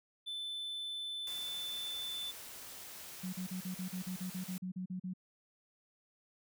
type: tone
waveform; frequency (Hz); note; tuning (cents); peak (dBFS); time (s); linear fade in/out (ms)
triangle; 3520; A7; 0; -37; 0.26-2.32; 20
type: noise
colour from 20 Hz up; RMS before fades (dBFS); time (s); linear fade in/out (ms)
white; -49; 1.27-4.58; 2
type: tone bursts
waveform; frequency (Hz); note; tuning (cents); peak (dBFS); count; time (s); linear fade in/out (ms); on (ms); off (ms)
sine; 184; F#3; -9; -37; 14; 3.23-5.137; 10; 100; 39
effects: none